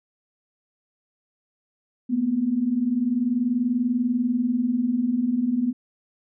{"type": "tone pair together", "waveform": "sine", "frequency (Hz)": [227.7, 248], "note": ["A#3", "B3"], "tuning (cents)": [-40, 7], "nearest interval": "minor second", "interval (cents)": 147, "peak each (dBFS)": [-26, -21], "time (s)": [2.09, 5.73], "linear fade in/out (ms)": 20, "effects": []}